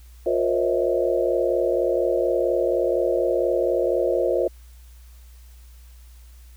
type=tone cluster; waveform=sine; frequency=357 / 469.8 / 534 / 616 / 655 Hz; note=F4 / A#4 / C5 / D#5 / E5; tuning=+38 / +13 / +35 / -17 / -11 cents; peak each=-24 / -25 / -23 / -28 / -28 dBFS; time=0.26-4.48 s; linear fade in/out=5 ms; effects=added 60 Hz sine -43 dBFS peak until 6.56 s + white hiss -57 dBFS RMS until 6.56 s